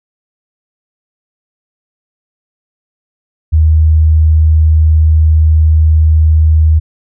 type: tone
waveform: sine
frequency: 78.5 Hz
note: D#2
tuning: 16 cents sharp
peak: -4 dBFS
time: 3.52-6.8 s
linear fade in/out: 20 ms
effects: none